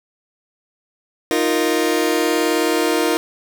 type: chord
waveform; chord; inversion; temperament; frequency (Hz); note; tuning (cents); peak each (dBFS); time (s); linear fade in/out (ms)
sawtooth; Eb suspended second; none; just; 311.1 / 350 / 466.7; Eb4 / F4 / Bb4; 0 / +4 / +2; -16; 1.31-3.17; 0
effects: none